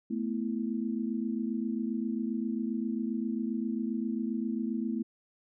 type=chord; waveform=sine; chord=A suspended second; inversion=none; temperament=just; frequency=220 / 247.5 / 330 Hz; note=A3 / B3 / E4; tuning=0 / +4 / +2 cents; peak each=-32 / -34 / -37 dBFS; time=0.1-5.03 s; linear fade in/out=10 ms; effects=none